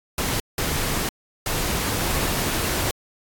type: noise bursts at uneven times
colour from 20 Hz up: pink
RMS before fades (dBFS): -24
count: 3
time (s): 0.18-0.4 / 0.58-1.09 / 1.46-2.91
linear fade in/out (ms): 2
effects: AAC 64 kbps